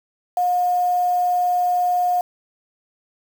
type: tone with quantisation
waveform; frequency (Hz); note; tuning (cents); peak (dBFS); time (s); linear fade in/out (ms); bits
sine; 717; F5; +45; -16; 0.37-2.21; 2; 6
effects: none